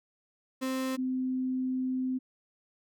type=tone pair in turn; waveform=35% pulse / sine; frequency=261.6 / 257.6 Hz; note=C4 / C4; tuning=0 / -27 cents; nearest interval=unison; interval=27 cents; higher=first; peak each=-28 dBFS; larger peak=neither; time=0.61-0.97 / 0.97-2.19 s; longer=second; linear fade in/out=20 ms; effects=none